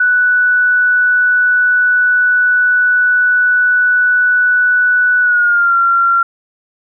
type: tone with pitch glide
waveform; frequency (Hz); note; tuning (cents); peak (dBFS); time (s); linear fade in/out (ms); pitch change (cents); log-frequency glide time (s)
sine; 1482 to 1374.8; F#6 to F6; +2 to -28; -8; 0-6.23; 5; -130; 5.21-5.75
effects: none